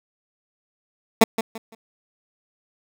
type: tone with echo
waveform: 15% pulse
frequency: 224.5 Hz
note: A3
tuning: 35 cents sharp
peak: -3 dBFS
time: 1.21-1.24 s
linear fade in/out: 5 ms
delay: 170 ms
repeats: 3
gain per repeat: -11 dB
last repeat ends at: 1.75 s
effects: none